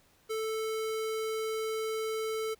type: tone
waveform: square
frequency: 440 Hz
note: A4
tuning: in tune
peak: -32 dBFS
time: 0.29-2.55 s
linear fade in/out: 20 ms
effects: pink hiss -65 dBFS RMS until 2.59 s

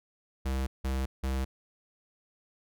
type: tone bursts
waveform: square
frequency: 66 Hz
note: C2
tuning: 16 cents sharp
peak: -29 dBFS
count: 3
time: 0.45-1.45 s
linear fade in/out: 10 ms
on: 220 ms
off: 170 ms
effects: none

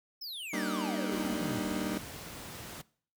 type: exponential sweep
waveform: square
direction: down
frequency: 5410 to 103.83 Hz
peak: -39 dBFS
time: 0.21-1.6 s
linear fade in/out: 10 ms
type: chord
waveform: 35% pulse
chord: Eb major seventh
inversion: first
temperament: just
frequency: 194.45 / 233.3 / 291.7 / 311.1 Hz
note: G3 / Bb3 / D4 / Eb4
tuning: -14 / +2 / -12 / 0 cents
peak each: -36 dBFS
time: 0.53-1.98 s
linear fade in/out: 5 ms
type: noise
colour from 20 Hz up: pink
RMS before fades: -44 dBFS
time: 1.11-2.82 s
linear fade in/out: 10 ms
effects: noise-tail reverb RT60 0.5 s tail -21 dB re dry + high-pass 60 Hz 12 dB/octave

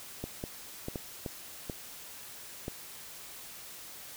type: clicks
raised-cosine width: 2 ms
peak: -22 dBFS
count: 7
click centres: 0.24 / 0.439 / 0.884 / 0.958 / 1.262 / 1.698 / 2.681 s
effects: white hiss -47 dBFS RMS until 4.16 s

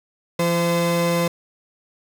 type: tone pair together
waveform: 35% pulse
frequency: 170.3 / 514.2 Hz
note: F3 / C5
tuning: -43 / -30 cents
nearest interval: octave + perfect fifth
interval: 1913 cents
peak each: -19 dBFS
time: 0.39-1.28 s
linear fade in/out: 5 ms
effects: none

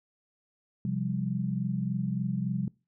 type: chord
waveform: sine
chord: C suspended fourth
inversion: none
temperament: equal with one note detuned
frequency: 130.81 / 174.61 / 198.05 Hz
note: C3 / F3 / G3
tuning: 0 / 0 / +18 cents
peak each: -32 dBFS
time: 0.85-2.68 s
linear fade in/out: 2 ms
effects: noise-tail reverb RT60 0.3 s tail -24 dB re dry

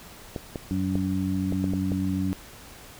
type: clicks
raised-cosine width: 2 ms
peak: -17 dBFS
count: 7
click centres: 0.362 / 0.558 / 0.955 / 1.524 / 1.642 / 1.736 / 1.919 s
type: harmonic tone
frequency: 94.5 Hz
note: F#2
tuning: 37 cents sharp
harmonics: 1 / 2 / 3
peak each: -30 / -27 / -28 dBFS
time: 0.71-2.33 s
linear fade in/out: 0 ms
effects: pink hiss -46 dBFS RMS until 2.99 s

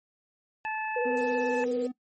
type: harmonic tone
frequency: 870 Hz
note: A5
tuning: 20 cents flat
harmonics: 1 / 2 / 3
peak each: -32 / -35 / -37 dBFS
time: 0.65-1.64 s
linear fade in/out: 0 ms
type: tone with vibrato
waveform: sine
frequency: 487 Hz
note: B4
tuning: 24 cents flat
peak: -26 dBFS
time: 0.96-1.87 s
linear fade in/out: 5 ms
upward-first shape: square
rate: 18 Hz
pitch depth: 35 cents each way
type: tone with pitch glide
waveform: triangle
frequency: 253.9 to 251.9 Hz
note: B3 to B3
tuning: +48 to +34 cents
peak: -30 dBFS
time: 1.05-1.92 s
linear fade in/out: 10 ms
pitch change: -14 cents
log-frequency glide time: 1.48-1.67 s
type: noise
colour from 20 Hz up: blue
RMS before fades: -43 dBFS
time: 1.17-1.87 s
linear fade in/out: 0 ms
effects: noise-tail reverb RT60 0.1 s tail -18 dB re dry + MP3 32 kbps

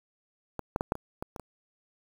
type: clicks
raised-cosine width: 1 ms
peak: -19 / -13 / -14 / -11 / -24 / -20 / -25 / -26 dBFS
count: 8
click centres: 0.593 / 0.761 / 0.809 / 0.921 / 0.954 / 1.225 / 1.362 / 1.397 s
effects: 7-bit

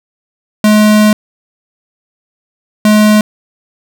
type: tone pair in turn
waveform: square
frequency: 212.3 / 212.3 Hz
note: G#3 / G#3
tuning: +38 / +38 cents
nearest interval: unison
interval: 0 cents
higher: neither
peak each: -5 dBFS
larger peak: neither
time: 0.64-1.13 / 2.85-3.21 s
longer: first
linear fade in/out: 2 ms
effects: none

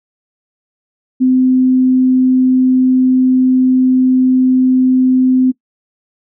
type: tone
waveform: sine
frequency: 256.9 Hz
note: C4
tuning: 32 cents flat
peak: -7 dBFS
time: 1.2-5.52 s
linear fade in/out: 20 ms
effects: noise-tail reverb RT60 0.1 s tail -20 dB re dry

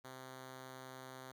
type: tone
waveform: 5% pulse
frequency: 130.3 Hz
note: C3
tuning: 7 cents flat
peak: -38 dBFS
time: 0.04-1.32 s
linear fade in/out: 10 ms
effects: none

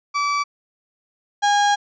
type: tone pair in turn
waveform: 35% pulse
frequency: 1153 / 818.1 Hz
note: D6 / G#5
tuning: -32 / -26 cents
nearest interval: tritone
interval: 594 cents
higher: first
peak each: -17 / -13 dBFS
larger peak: second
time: 0.14-0.44 / 1.42-1.76 s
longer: second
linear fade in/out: 20 ms
effects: resampled to 16000 Hz

